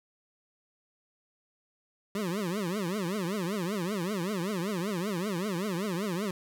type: tone with vibrato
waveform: 25% pulse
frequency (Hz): 190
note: F#3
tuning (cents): +46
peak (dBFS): -26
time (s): 2.15-6.31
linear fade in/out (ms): 2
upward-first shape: triangle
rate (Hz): 5.2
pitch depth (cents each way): 280
effects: none